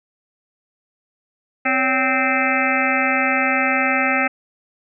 harmonic tone with a mistuned harmonic, 260.4 Hz, C4, 8 cents flat, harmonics 1 / 2 / 3 / 5 / 6 / 7 / 8 / 9 / 10, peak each -24 / -26 / -24 / -24 / -26 / -26 / -22 / -26 / -25 dBFS, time 1.65-4.28 s, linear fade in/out 10 ms, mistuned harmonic 2, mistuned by +130 cents, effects none

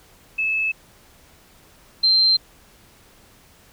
sine tone pair in turn, 2606 / 4137 Hz, E7 / C8, -20 / -20 cents, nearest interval minor sixth, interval 800 cents, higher second, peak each -19 / -13 dBFS, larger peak second, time 0.38-0.72 / 2.03-2.37 s, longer neither, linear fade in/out 10 ms, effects pink hiss -52 dBFS RMS until 3.72 s

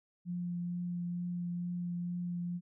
sine tone with vibrato, 175.4 Hz, F3, 8 cents sharp, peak -34 dBFS, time 0.25-2.61 s, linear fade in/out 50 ms, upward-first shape triangle, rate 2.2 Hz, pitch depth 13 cents each way, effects none

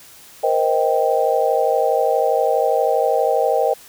sine chord, C minor seventh, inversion third, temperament just, 470.9 / 523.3 / 627.9 / 784.9 Hz, Bb4 / C5 / Eb5 / G5, +18 / 0 / +16 / +2 cents, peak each -20 dBFS, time 0.43-3.74 s, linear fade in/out 10 ms, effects white hiss -44 dBFS RMS until 3.88 s

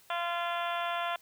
harmonic tone, 344.5 Hz, F4, 24 cents flat, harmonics 2 / 3 / 4 / 5 / 6 / 7 / 8 / 9 / 10, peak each -34 / -36 / -37 / -42 / -46 / -45 / -44 / -46 / -44 dBFS, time 0.1-1.16 s, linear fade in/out 2 ms, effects white hiss -61 dBFS RMS until 1.21 s

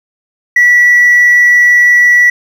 triangle tone with hard clipping, 1949 Hz, B6, 23 cents flat, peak -3 dBFS, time 0.56-2.3 s, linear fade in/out 5 ms, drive 2 dB, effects none

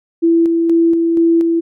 sine tone with tremolo, 333.3 Hz, E4, 19 cents sharp, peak -8 dBFS, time 0.22-1.61 s, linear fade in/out 20 ms, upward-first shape square, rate 2.1 Hz, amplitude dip 30%, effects none

